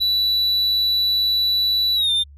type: tone with pitch glide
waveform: triangle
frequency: 3951 to 3602 Hz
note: B7 to A7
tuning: 0 to +40 cents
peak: -15 dBFS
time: 0-2.24 s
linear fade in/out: 20 ms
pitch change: -160 cents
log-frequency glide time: 1.95-2.11 s
effects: added 71 Hz sine -41 dBFS peak until 2.37 s